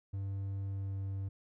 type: tone with pitch glide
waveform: triangle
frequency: 98 to 97.32 Hz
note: G2 to G2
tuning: 0 to -12 cents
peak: -33 dBFS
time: 0.13-1.29 s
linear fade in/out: 10 ms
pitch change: -12 cents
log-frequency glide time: 0.65-0.98 s
effects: none